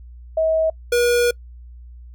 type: tone pair in turn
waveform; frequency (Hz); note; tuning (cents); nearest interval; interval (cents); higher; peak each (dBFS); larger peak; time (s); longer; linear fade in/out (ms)
sine / square; 640 / 481.1; D#5 / B4; +49 / -45; perfect fourth; 494; first; -15; neither; 0.37-0.7 / 0.92-1.31; second; 5
effects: noise-tail reverb RT60 0.1 s tail -25 dB re dry + added 60 Hz sine -37 dBFS peak until 2.14 s